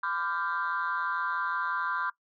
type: chord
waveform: sine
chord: G dominant seventh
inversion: first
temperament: equal with one note detuned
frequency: 1009.7 / 1174.7 / 1396.9 / 1568 Hz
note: B5 / D6 / F6 / G6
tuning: +38 / 0 / 0 / 0 cents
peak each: -33 dBFS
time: 0.03-2.1 s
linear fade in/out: 5 ms
effects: noise-tail reverb RT60 0.1 s tail -19 dB re dry + tanh soft clip ceiling -21 dBFS